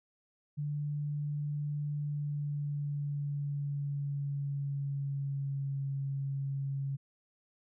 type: tone with pitch glide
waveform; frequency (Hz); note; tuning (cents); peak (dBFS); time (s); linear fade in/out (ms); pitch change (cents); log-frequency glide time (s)
sine; 146.83 to 137.79; D3 to C#3; 0 to -10; -32; 0.57-6.97; 20; -110; 1.99-5.86
effects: none